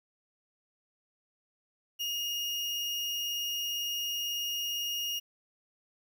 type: tone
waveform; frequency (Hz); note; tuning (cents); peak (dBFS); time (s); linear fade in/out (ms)
35% pulse; 2853; F7; +36; -30; 1.99-5.2; 20
effects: 11-bit